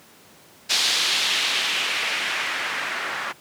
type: noise with low-pass filter sweep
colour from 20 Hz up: blue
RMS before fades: -24 dBFS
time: 0.69-3.33 s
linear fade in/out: 20 ms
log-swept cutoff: 4300 to 1500 Hz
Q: 1.6
effects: pink hiss -50 dBFS RMS until 3.4 s + high-pass 150 Hz 12 dB/octave